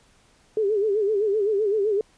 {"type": "tone with vibrato", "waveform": "sine", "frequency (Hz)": 415.3, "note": "G#4", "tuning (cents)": 0, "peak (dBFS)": -19, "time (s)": [0.57, 2.01], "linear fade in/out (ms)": 2, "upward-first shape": "sine", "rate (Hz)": 7.8, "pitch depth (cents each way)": 110, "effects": ["pink hiss -59 dBFS RMS until 2.17 s", "resampled to 22050 Hz"]}